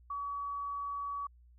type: tone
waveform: sine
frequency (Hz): 1135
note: C#6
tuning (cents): +41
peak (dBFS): -35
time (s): 0.1-1.27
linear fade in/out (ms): 5
effects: added 60 Hz sine -57 dBFS peak until 1.58 s